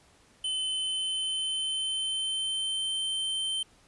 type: tone with pitch glide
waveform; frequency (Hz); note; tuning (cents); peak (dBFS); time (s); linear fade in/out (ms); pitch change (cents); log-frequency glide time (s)
square; 3051 to 3106; G7 to G7; -48 to -17; -29; 0.44-3.63; 5; +31; 0.69-2.94
effects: pink hiss -61 dBFS RMS until 3.87 s + resampled to 24000 Hz